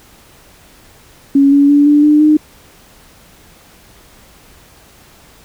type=tone with pitch steps; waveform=sine; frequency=277.9 / 283.1 / 288.4 / 293.7 / 299.2 / 304.8 Hz; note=C#4 / C#4 / D4 / D4 / D4 / D#4; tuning=+4 / +37 / -31 / 0 / +32 / -36 cents; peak=-5 dBFS; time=1.35-2.37 s; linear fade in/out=5 ms; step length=170 ms; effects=pink hiss -44 dBFS RMS until 5.44 s